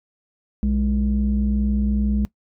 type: tone pair together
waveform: sine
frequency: 61.82 / 207.7 Hz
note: B1 / G#3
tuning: +2 / 0 cents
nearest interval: octave + major sixth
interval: 2098 cents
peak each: -19 dBFS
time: 0.63-2.25 s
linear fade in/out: 0 ms
effects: noise-tail reverb RT60 0.1 s tail -21 dB re dry + tanh soft clip ceiling -12 dBFS